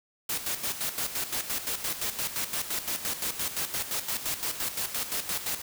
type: noise with tremolo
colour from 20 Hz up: white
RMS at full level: -30 dBFS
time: 0.29-5.62 s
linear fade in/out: 5 ms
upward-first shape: square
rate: 5.8 Hz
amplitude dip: 65%
effects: none